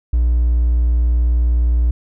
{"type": "tone with hard clipping", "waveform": "triangle", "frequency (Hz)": 59.5, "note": "A#1", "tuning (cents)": 36, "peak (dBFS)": -12, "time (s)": [0.13, 1.91], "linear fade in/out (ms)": 5, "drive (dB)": 4, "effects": []}